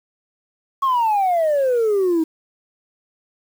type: exponential sweep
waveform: sine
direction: down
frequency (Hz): 1108.7 to 313.1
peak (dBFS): -13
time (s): 0.82-2.24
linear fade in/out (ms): 10
effects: tanh soft clip ceiling -13 dBFS + 7-bit